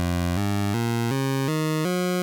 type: tone with pitch steps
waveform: 20% pulse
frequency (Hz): 87.6 / 101.21 / 116.93 / 135.1 / 156.09 / 180.33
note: F2 / G#2 / A#2 / C#3 / D#3 / F#3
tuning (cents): +6 / -44 / +6 / -44 / +6 / -44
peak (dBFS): -17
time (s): 0-2.22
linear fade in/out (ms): 0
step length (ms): 370
effects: none